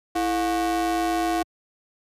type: ring-modulated tone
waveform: square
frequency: 192.3 Hz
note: G3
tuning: 33 cents flat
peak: -19 dBFS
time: 0.15-1.43 s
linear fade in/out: 10 ms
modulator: 523 Hz
effects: high-pass 80 Hz 12 dB/octave + resampled to 32000 Hz